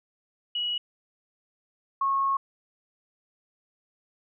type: tone pair in turn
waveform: sine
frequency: 2918 / 1093 Hz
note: F#7 / C#6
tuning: -25 / -25 cents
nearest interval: octave + perfect fourth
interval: 1700 cents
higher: first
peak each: -26 / -22 dBFS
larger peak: second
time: 0.55-0.78 / 2.01-2.37 s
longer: second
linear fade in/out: 5 ms
effects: none